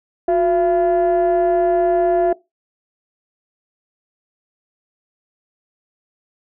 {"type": "tone pair together", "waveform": "sine", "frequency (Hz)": [360.5, 678.9], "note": ["F#4", "F5"], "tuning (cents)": [-45, -49], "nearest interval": "major seventh", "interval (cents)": 1096, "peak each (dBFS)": -14, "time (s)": [0.28, 2.33], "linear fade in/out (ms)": 5, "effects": ["noise-tail reverb RT60 0.2 s tail -20 dB re dry", "tanh soft clip ceiling -10 dBFS"]}